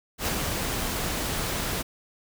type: noise with ADSR envelope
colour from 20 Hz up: pink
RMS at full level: -26 dBFS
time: 0.18-1.83 s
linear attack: 80 ms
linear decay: 100 ms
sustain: -3 dB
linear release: 21 ms
effects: none